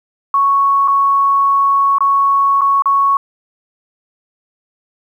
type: tone with dropouts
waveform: sine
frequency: 1108.7 Hz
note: C#6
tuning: in tune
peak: -9 dBFS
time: 0.34-3.17 s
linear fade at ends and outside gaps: 2 ms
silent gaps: 0.877-0.881 / 1.984-2.006 / 2.61-2.616 / 2.822-2.857 s
effects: 8-bit